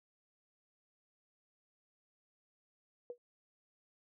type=tone with exponential decay; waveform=sine; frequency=484.8 Hz; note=B4; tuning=32 cents flat; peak=-37 dBFS; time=3.1-3.18 s; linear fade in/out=1 ms; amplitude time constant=17 ms; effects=none